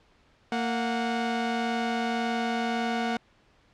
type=tone pair together; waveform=sawtooth; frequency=230 / 731.8 Hz; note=A#3 / F#5; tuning=-23 / -19 cents; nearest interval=octave + minor sixth; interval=2004 cents; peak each=-24 / -26 dBFS; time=0.52-3.17 s; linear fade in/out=2 ms; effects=pink hiss -62 dBFS RMS until 3.73 s + low-pass 4000 Hz 12 dB/octave